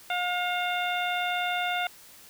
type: harmonic tone with a mistuned harmonic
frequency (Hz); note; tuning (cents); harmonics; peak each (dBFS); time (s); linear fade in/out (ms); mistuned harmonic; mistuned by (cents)
715; F5; +41; 1 / 2 / 3 / 4 / 5; -29 / -32 / -34 / -35 / -36; 0.1-1.87; 2; 4; -52
effects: white hiss -51 dBFS RMS until 2.29 s